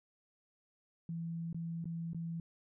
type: tone with dropouts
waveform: sine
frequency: 166.6 Hz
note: E3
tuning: 19 cents sharp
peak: -37 dBFS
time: 1.09-2.4 s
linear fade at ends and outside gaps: 2 ms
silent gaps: 1.529-1.545 / 1.843-1.855 / 2.133-2.146 s
effects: none